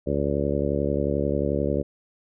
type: harmonic tone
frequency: 71.3 Hz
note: C#2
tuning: 49 cents sharp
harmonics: 1 / 2 / 3 / 4 / 5 / 6 / 7 / 8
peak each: -30 / -30 / -30 / -30 / -30 / -30 / -30 / -30 dBFS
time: 0.06-1.83 s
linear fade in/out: 20 ms
effects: none